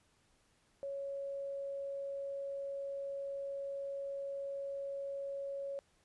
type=tone; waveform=sine; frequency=555 Hz; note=C#5; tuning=2 cents sharp; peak=-38 dBFS; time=0.83-5.79 s; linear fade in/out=0 ms; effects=pink hiss -72 dBFS RMS until 6.04 s + resampled to 24000 Hz